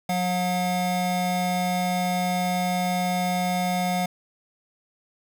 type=tone pair together; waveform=square; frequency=181.6 / 719.5 Hz; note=F#3 / F#5; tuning=-32 / -49 cents; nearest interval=2 octaves; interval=2383 cents; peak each=-26 dBFS; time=0.09-4.06 s; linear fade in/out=5 ms; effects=none